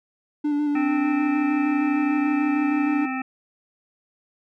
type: tone with vibrato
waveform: triangle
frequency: 293.7 Hz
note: D4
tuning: in tune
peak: -18 dBFS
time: 0.44-3.06 s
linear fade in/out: 10 ms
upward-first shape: square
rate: 6.6 Hz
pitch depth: 20 cents each way
type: harmonic tone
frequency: 261.3 Hz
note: C4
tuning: 2 cents flat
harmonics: 1 / 3 / 5 / 7 / 9 / 10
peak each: -27 / -32 / -34 / -35 / -37 / -37 dBFS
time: 0.75-3.22 s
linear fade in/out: 5 ms
effects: none